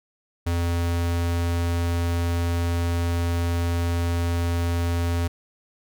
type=tone; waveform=square; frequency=85.6 Hz; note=F2; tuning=34 cents flat; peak=-22 dBFS; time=0.46-5.28 s; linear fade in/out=10 ms; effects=none